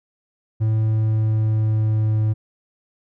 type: tone with pitch glide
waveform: triangle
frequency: 109.7 to 108.31 Hz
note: A2 to A2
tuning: -5 to -27 cents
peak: -14 dBFS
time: 0.6-2.34 s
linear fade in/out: 20 ms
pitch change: -22 cents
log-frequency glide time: 0.8-2.22 s
effects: none